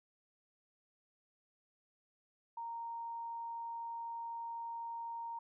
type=tone; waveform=sine; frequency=928 Hz; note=A#5; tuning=8 cents flat; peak=-40 dBFS; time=2.57-5.39 s; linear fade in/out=5 ms; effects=none